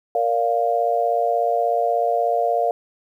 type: chord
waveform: sine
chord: Bb major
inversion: none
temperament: just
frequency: 466.2 / 582.7 / 699.2 Hz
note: Bb4 / D5 / F5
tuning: 0 / -14 / +2 cents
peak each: -23 / -24 / -19 dBFS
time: 0.15-2.71 s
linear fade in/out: 2 ms
effects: 9-bit